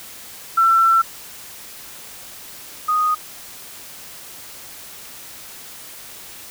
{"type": "tone pair in turn", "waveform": "sine", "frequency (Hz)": [1343, 1241.5], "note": ["E6", "D#6"], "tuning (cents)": [32, -4], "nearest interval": "minor second", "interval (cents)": 136, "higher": "first", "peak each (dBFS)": [-11, -15], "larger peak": "first", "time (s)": [[0.57, 1.02], [2.88, 3.15]], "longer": "first", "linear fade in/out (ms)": 10, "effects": ["white hiss -38 dBFS RMS until 6.5 s"]}